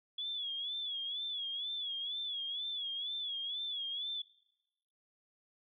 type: tone with vibrato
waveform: sine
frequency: 3384 Hz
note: G#7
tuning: 32 cents sharp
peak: -36 dBFS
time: 0.18-4.22 s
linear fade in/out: 5 ms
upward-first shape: sine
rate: 2.1 Hz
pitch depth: 91 cents each way
effects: noise-tail reverb RT60 1.0 s tail -23 dB re dry